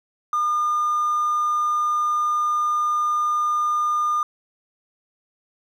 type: tone with hard clipping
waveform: triangle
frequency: 1211 Hz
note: D#6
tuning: 47 cents flat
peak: -19 dBFS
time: 0.33-4.23 s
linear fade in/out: 2 ms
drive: 4 dB
effects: none